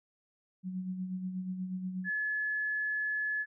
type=tone with tremolo; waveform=sine; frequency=185 Hz; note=F#3; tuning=in tune; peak=-32 dBFS; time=0.63-2.1 s; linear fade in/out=50 ms; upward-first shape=sine; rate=8.3 Hz; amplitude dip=50%
type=tone; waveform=sine; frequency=1712 Hz; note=A6; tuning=48 cents flat; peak=-30 dBFS; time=2.04-3.46 s; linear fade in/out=50 ms
effects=none